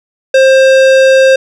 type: tone with tanh clipping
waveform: sine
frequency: 530 Hz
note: C5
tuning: 22 cents sharp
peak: -5 dBFS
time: 0.34-1.36 s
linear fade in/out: 5 ms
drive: 18 dB
effects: none